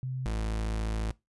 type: tone pair in turn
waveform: sine / 40% pulse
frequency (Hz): 129.4 / 54.41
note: C3 / A1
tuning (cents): -19 / -19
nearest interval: octave + minor third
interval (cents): 1500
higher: first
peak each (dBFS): -31 / -28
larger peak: second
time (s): 0.03-0.26 / 0.26-1.11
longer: second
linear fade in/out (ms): 0
effects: noise-tail reverb RT60 0.2 s tail -21 dB re dry + resampled to 24000 Hz